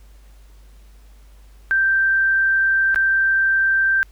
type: tone with dropouts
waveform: sine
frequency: 1568 Hz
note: G6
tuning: in tune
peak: -14 dBFS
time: 1.71-4.03 s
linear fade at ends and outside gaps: 0 ms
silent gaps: 2.945-2.959 s
effects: added 50 Hz sine -43 dBFS peak until 4.11 s + pink hiss -57 dBFS RMS until 4.11 s